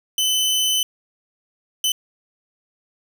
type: tone bursts at uneven times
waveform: sawtooth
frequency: 3032 Hz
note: F#7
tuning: 42 cents sharp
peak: -14 dBFS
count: 2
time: 0.18-0.83 / 1.84-1.92 s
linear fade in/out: 2 ms
effects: none